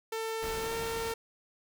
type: tone with pitch glide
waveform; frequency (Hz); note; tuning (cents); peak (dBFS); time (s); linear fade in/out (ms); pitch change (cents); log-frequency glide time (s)
sawtooth; 447.1 to 455.2; A4 to A#4; +28 to -41; -29; 0.12-1.14; 5; +31; 0.6-0.74
type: noise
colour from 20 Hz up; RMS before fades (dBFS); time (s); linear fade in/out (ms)
pink; -41; 0.42-1.13; 10
effects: none